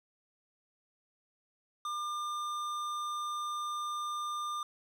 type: tone with tanh clipping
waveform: sine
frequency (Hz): 1200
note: D6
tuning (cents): +37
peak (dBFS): -36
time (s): 1.85-4.63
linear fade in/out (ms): 2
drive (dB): 15
effects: none